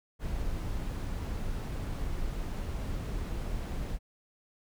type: noise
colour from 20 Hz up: brown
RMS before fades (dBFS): -34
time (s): 0.19-3.99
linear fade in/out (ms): 50
effects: none